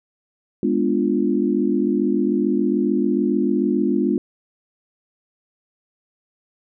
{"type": "chord", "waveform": "sine", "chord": "G# diminished seventh", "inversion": "none", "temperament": "equal with one note detuned", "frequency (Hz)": [206.7, 246.9, 293.7, 349.2], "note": ["G#3", "B3", "D4", "F4"], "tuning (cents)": [-8, 0, 0, 0], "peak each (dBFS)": -22, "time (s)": [0.63, 4.18], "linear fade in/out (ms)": 2, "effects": []}